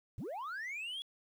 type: linear sweep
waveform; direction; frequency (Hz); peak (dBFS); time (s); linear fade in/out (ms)
sine; up; 74.4 to 3394; -36; 0.18-1.02; 0
effects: tanh soft clip ceiling -38 dBFS + 11-bit